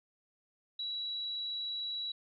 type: tone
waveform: sine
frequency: 3909 Hz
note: B7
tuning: 19 cents flat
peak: -35 dBFS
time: 0.79-2.12 s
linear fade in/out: 5 ms
effects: none